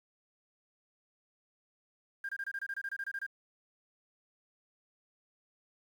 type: tone bursts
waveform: sine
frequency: 1602 Hz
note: G6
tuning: 37 cents sharp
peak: -34 dBFS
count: 14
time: 2.24-3.265 s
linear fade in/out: 5 ms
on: 50 ms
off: 25 ms
effects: tanh soft clip ceiling -30 dBFS + 10-bit